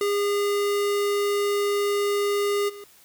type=tone with level steps; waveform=square; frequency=407.1 Hz; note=G#4; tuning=35 cents flat; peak=-22 / -39 dBFS; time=0.01-2.84 s; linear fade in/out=2 ms; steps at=2.68 s; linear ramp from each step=20 ms; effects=white hiss -54 dBFS RMS until 3.04 s